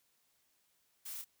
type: noise with echo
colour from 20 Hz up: blue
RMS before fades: -45 dBFS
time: 1.05-1.22 s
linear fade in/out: 10 ms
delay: 27 ms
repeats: 1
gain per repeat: -5 dB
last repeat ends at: 1.247 s
effects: white hiss -75 dBFS RMS until 1.4 s